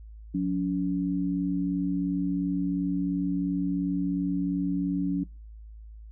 sine tone pair together, 180.44 / 283.3 Hz, F#3 / C#4, -43 / +38 cents, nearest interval minor sixth, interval 781 cents, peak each -27 dBFS, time 0.34-5.24 s, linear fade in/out 10 ms, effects noise-tail reverb RT60 0.3 s tail -24 dB re dry + added 54 Hz sine -42 dBFS peak until 6.11 s

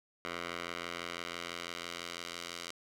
10% pulse tone with band-pass filter sweep, 86 Hz, F2, 26 cents flat, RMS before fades -42 dBFS, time 0.25-2.71 s, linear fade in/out 0 ms, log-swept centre 1900 to 4400 Hz, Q 0.8, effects 10-bit

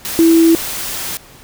sine tone in noise, 329.6 Hz, E4, in tune, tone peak -6 dBFS, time 0.19-0.55 s, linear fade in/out 0 ms, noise white, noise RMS -23 dBFS, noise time 0.05-1.17 s, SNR +14 dB, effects pink hiss -41 dBFS RMS until 1.43 s

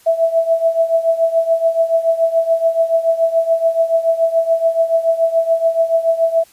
sine tone with tremolo, 659.3 Hz, E5, in tune, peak -8 dBFS, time 0.06-6.44 s, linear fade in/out 10 ms, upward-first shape triangle, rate 7 Hz, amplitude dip 85%, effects white hiss -49 dBFS RMS until 6.52 s + resampled to 32000 Hz

